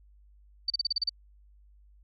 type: tone bursts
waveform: sine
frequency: 4596 Hz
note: D8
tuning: 38 cents flat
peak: -24 dBFS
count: 8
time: 0.68-1.094 s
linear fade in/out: 5 ms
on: 22 ms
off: 34 ms
effects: added 50 Hz sine -55 dBFS peak until 2.03 s